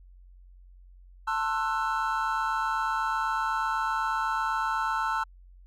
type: chord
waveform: triangle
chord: F# half-diminished seventh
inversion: first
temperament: just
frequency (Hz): 888 / 1065.6 / 1332 / 1480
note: A5 / C6 / E6 / F#6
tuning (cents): +16 / +31 / +18 / 0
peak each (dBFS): -28 / -32 / -28 / -32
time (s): 1.27-5.24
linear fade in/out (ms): 10
effects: added 45 Hz sine -49 dBFS peak until 5.66 s